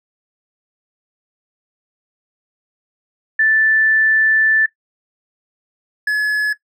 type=tone pair in turn; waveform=sine / triangle; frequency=1760 / 1704 Hz; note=A6 / G#6; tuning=0 / +44 cents; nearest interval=minor second; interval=56 cents; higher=first; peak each=-11 dBFS; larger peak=neither; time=3.39-4.66 / 6.07-6.53 s; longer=first; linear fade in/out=5 ms; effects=noise-tail reverb RT60 0.1 s tail -17 dB re dry